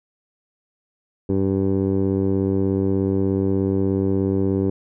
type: tone with low-pass filter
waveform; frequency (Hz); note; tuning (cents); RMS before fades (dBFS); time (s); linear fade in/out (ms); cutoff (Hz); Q
15% pulse; 96.7; G2; -23; -20; 1.29-4.7; 5; 430; 2.1
effects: none